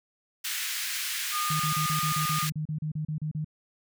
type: high-pass noise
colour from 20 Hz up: pink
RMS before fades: -32 dBFS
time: 0.44-2.5 s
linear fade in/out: 10 ms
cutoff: 1700 Hz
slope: 24 dB/octave
type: tone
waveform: sine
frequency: 1220 Hz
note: D#6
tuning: 34 cents flat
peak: -28 dBFS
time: 1.31-2.48 s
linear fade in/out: 50 ms
type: tone bursts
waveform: sine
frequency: 153.8 Hz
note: D#3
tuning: 20 cents flat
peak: -28 dBFS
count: 15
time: 1.5-3.446 s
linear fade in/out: 5 ms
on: 98 ms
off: 34 ms
effects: none